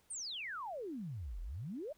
sine exponential two-way sweep, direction down then up, 9397 to 39 to 653 Hz, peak -40 dBFS, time 0.1-1.93 s, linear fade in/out 10 ms, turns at 1.41 s, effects pink hiss -71 dBFS RMS until 1.97 s

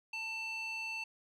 square tone with band-pass filter, 890 Hz, A5, 20 cents sharp, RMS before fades -40 dBFS, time 0.13-1.04 s, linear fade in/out 5 ms, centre 3100 Hz, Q 8.4, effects none

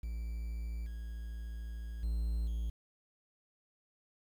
triangle tone with level steps, 56.8 Hz, A#1, 44 cents flat, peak -34 / -37 / -29 / -31 dBFS, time 0.03-2.7 s, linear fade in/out 5 ms, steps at 0.86 / 2.03 / 2.47 s, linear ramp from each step 5 ms, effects 10-bit

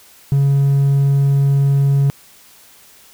triangle tone, 139.2 Hz, C#3, 8 cents sharp, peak -8 dBFS, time 0.32-2.1 s, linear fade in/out 0 ms, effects tanh soft clip ceiling -4 dBFS + white hiss -46 dBFS RMS until 3.13 s

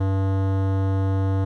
sine tone with hard clipping, 96.4 Hz, G2, 28 cents flat, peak -21 dBFS, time 0-1.45 s, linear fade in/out 10 ms, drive 18 dB, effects none

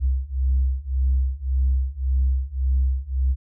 sine beating tone pair, 64.7 / 66.5 Hz, C2 / C2, -19 / +29 cents, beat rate 1.8 Hz, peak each -21 / -20 dBFS, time 0-3.36 s, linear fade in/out 50 ms, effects tanh soft clip ceiling -13 dBFS

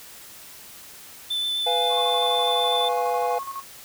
triangle tone with vibrato, 3520 Hz, A7, in tune, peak -22 dBFS, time 1.3-2.89 s, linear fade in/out 10 ms, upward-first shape sine, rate 7.8 Hz, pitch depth 11 cents each way
triangle chord, F diminished, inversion second, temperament equal, 493.9 / 698.5 / 830.6 Hz, Cb5 / F5 / Ab5, 0 / 0 / 0 cents, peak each -24 dBFS, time 1.66-3.39 s, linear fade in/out 10 ms
sine tone with tremolo, 1093 Hz, C#6, 25 cents flat, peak -29 dBFS, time 1.89-3.64 s, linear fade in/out 50 ms, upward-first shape square, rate 12 Hz, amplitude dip 60%
effects white hiss -44 dBFS RMS until 3.84 s

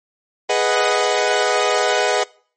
sawtooth chord, G# minor seventh, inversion none, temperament equal, 415.3 / 493.9 / 622.3 / 740 Hz, G#4 / B4 / D#5 / F#5, 0 / 0 / 0 / 0 cents, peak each -17 dBFS, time 0.49-2.24 s, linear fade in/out 10 ms, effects noise-tail reverb RT60 0.5 s tail -24 dB re dry + MP3 32 kbps

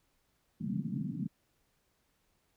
pink band-pass noise, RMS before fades -36 dBFS, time 0.6-1.28 s, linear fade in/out 10 ms, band 140 to 250 Hz, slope 48 dB/octave, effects pink hiss -75 dBFS RMS until 2.56 s

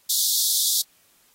pink high-pass noise, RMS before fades -22 dBFS, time 0.09-0.82 s, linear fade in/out 10 ms, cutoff 3500 Hz, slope 96 dB/octave, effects white hiss -60 dBFS RMS until 1.34 s + AAC 48 kbps

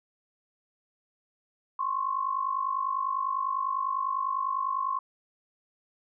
sine tone pair together, 1050 / 1100 Hz, C6 / C#6, +6 / -14 cents, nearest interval minor second, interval 80 cents, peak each -29 / -30 dBFS, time 1.79-4.99 s, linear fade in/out 5 ms, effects none

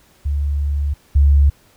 sine tone pair in turn, 71.8 / 70.93 Hz, D2 / C#2, -39 / +40 cents, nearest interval unison, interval 21 cents, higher first, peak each -16 / -8 dBFS, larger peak second, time 0.25-0.94 / 1.15-1.5 s, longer first, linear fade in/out 10 ms, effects pink hiss -53 dBFS RMS until 1.76 s

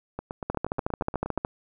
two click trains, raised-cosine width 1 ms, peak -12 / -18 dBFS, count 14 / 11, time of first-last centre 0.5-1.449 / 0.19-1.379 s, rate 13.7 / 8.41 Hz, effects none

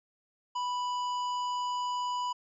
harmonic tone with a mistuned harmonic, 987.8 Hz, B5, in tune, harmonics 1 / 3 / 5 / 7, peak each -30 / -42 / -48 / -51 dBFS, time 0.55-2.33 s, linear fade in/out 10 ms, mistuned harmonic 5, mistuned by -17 cents, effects none

